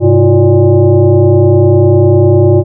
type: tone with frequency modulation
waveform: sine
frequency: 130 Hz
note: C3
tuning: 11 cents flat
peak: -3 dBFS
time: 0-2.64 s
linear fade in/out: 50 ms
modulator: 230 Hz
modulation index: 1.7
effects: none